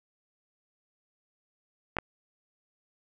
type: clicks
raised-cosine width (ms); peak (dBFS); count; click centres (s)
0.5; -14; 2; 1.968 / 1.986
effects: none